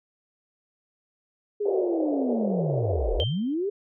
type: linear two-way sweep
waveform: sine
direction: down then up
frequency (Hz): 420 to 34.87 to 420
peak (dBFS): -24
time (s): 1.6-3.7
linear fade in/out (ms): 10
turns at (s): 3.15
type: band-pass noise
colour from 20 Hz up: pink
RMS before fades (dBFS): -29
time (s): 1.65-3.24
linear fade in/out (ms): 10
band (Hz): 380 to 650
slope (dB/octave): 48
type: tone with exponential decay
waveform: sine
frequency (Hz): 3136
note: G7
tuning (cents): 0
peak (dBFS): -24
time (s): 3.2-3.54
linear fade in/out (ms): 0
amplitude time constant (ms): 72
effects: none